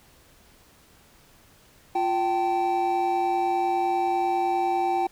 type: tone cluster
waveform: triangle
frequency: 349.4 / 775 / 885 Hz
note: F4 / G5 / A5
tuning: +1 / -20 / +10 cents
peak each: -26 / -21 / -30 dBFS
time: 1.95-5.07 s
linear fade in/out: 5 ms
effects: pink hiss -56 dBFS RMS until 5.11 s